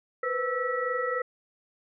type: tone cluster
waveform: sine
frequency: 485.6 / 509 / 1316 / 1935 Hz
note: B4 / C5 / E6 / B6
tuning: -29 / -48 / -3 / -36 cents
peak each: -33 / -31 / -31 / -33 dBFS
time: 0.23-1.22 s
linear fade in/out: 5 ms
effects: none